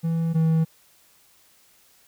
triangle tone pair in turn, 164.81 / 161.33 Hz, E3 / E3, 0 / -37 cents, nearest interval unison, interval 37 cents, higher first, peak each -19 / -15 dBFS, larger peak second, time 0.03-0.34 / 0.34-0.65 s, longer neither, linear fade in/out 20 ms, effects white hiss -58 dBFS RMS until 2.07 s

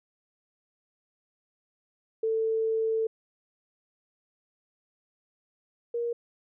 sine tone pair in turn, 445.1 / 471.6 Hz, A4 / A#4, +20 / +20 cents, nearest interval minor second, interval 100 cents, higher second, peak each -24 / -27 dBFS, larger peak first, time 2.23-3.07 / 5.94-6.13 s, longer first, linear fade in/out 5 ms, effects none

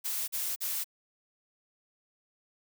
blue noise bursts, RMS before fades -33 dBFS, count 3, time 0.04-0.844 s, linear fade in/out 20 ms, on 240 ms, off 42 ms, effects none

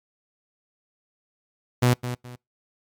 sawtooth tone with echo, 123.47 Hz, B2, in tune, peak -12 dBFS, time 1.82-1.94 s, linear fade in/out 10 ms, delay 210 ms, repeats 2, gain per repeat -11 dB, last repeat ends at 2.36 s, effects noise-tail reverb RT60 0.2 s tail -26 dB re dry + MP3 96 kbps

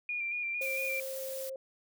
sine tone with vibrato, 2400 Hz, D7, 37 cents sharp, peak -32 dBFS, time 0.09-1 s, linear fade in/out 2 ms, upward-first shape square, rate 4.4 Hz, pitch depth 28 cents each way
sine tone, 532 Hz, C5, 29 cents sharp, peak -37 dBFS, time 0.61-1.56 s, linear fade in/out 2 ms
blue noise, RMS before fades -43 dBFS, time 0.61-1.5 s, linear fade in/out 10 ms
effects none

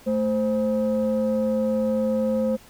sine tone pair together, 220 / 523.3 Hz, A3 / C5, 0 / 0 cents, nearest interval octave + minor third, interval 1500 cents, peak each -21 dBFS, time 0.06-2.57 s, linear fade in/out 20 ms, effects tanh soft clip ceiling -16 dBFS + pink hiss -50 dBFS RMS until 2.69 s

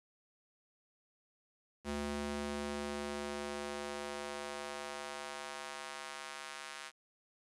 square tone with high-pass filter sweep, 72.5 Hz, D2, 22 cents flat, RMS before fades -42 dBFS, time 1.84-6.92 s, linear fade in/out 50 ms, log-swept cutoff 170 to 1400 Hz, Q 0.86, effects resampled to 24000 Hz + 10-bit

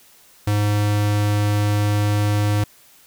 square tone, 103.83 Hz, G#2, in tune, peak -17 dBFS, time 0.47-2.64 s, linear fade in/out 5 ms, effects white hiss -51 dBFS RMS until 3.06 s

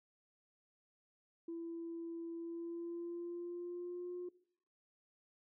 sine tone with pitch glide, 334.5 to 356.4 Hz, E4 to F4, +25 to +35 cents, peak -40 dBFS, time 1.48-4.29 s, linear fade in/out 5 ms, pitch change +110 cents, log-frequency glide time 2.35-4.15 s, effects noise-tail reverb RT60 0.6 s tail -20 dB re dry + tanh soft clip ceiling -37 dBFS

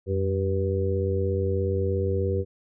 harmonic tone with a mistuned harmonic, 96.9 Hz, G2, 20 cents flat, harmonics 1 / 2 / 3 / 4 / 5, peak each -25 / -34 / -38 / -28 / -29 dBFS, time 0.06-2.45 s, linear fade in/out 50 ms, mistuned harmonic 1, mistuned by -110 cents, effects none

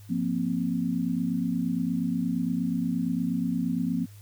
sine chord, F suspended fourth, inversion none, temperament equal, 174.61 / 233.1 / 261.6 Hz, F3 / Bb3 / C4, 0 / 0 / 0 cents, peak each -29 dBFS, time 0.09-4.06 s, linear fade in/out 20 ms, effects added 102 Hz sine -45 dBFS peak until 4.21 s + white hiss -57 dBFS RMS until 4.21 s

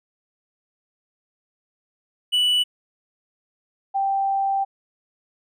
triangle / sine tone pair in turn, 2960 / 784 Hz, F#7 / G5, 0 / 0 cents, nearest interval octave + major seventh, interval 2300 cents, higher first, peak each -15 / -19 dBFS, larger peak first, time 2.32-2.64 / 3.94-4.65 s, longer second, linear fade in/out 20 ms, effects none

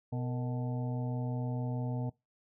harmonic tone with a mistuned harmonic, 124.8 Hz, B2, 19 cents sharp, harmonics 1 / 2 / 4 / 5 / 6 / 7, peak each -33 / -39 / -45 / -47 / -49 / -50 dBFS, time 0.12-2.1 s, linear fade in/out 10 ms, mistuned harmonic 4, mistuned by -130 cents, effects noise-tail reverb RT60 0.2 s tail -21 dB re dry

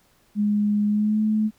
sine tone with pitch glide, 207.7 to 215.3 Hz, G#3 to A3, 0 to -37 cents, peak -18 dBFS, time 0.35-1.51 s, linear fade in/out 50 ms, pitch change +63 cents, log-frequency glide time 0.87-1.21 s, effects pink hiss -61 dBFS RMS until 1.58 s

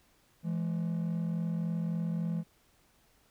triangle tone pair together, 167.71 / 211.3 Hz, E3 / G#3, +30 / +30 cents, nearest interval major third, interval 400 cents, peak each -28 / -34 dBFS, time 0.43-2.44 s, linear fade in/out 50 ms, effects tanh soft clip ceiling -24 dBFS + pink hiss -67 dBFS RMS until 3.3 s

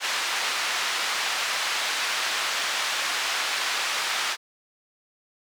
pink band-pass noise, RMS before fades -27 dBFS, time 0-4.37 s, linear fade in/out 50 ms, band 1200 to 5500 Hz, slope 12 dB/octave, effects none

